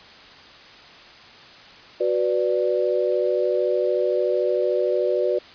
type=chord; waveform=sine; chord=B minor; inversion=second; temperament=equal; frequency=370 / 493.9 / 587.3 Hz; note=F#4 / B4 / D5; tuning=0 / 0 / 0 cents; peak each=-23 dBFS; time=2-5.39 s; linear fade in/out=10 ms; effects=white hiss -45 dBFS RMS until 5.54 s + resampled to 11025 Hz